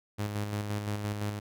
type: tone with tremolo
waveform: sawtooth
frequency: 103.83 Hz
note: G#2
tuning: in tune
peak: -26 dBFS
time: 0.18-1.4 s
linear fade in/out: 20 ms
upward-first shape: square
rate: 5.8 Hz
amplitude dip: 40%
effects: none